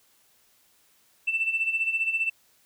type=tone with tremolo; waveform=sine; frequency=2667 Hz; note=E7; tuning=20 cents sharp; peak=-20 dBFS; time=1.27-2.3 s; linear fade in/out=10 ms; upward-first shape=sine; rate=15 Hz; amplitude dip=70%; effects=tanh soft clip ceiling -16 dBFS + white hiss -63 dBFS RMS until 2.65 s